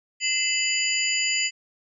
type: tone cluster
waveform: sine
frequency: 2053 / 2631 / 2974 / 4822 / 7040 Hz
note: C7 / E7 / F#7 / D8 / A8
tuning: -33 / -4 / +8 / +45 / 0 cents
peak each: -28 dBFS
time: 0.2-1.51 s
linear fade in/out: 50 ms
effects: none